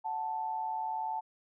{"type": "tone pair together", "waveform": "sine", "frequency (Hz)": [739.4, 880], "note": ["F#5", "A5"], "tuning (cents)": [-1, 0], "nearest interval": "minor third", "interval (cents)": 301, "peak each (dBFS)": [-39, -33], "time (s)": [0.04, 1.21], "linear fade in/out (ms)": 20, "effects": []}